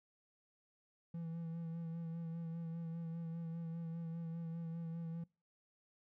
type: tone with vibrato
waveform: triangle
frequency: 165.9 Hz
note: E3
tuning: 11 cents sharp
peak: -39 dBFS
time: 1.14-5.24 s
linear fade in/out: 5 ms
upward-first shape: sine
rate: 5 Hz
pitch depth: 28 cents each way
effects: noise-tail reverb RT60 0.3 s tail -24 dB re dry